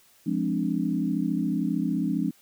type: chord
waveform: sine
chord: D half-diminished seventh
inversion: first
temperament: equal with one note detuned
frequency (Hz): 174.61 / 207.7 / 261.6 / 296.7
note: F3 / Ab3 / C4 / D4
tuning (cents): 0 / 0 / 0 / +18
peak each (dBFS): -29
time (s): 0.26-2.31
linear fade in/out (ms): 10
effects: white hiss -59 dBFS RMS until 2.41 s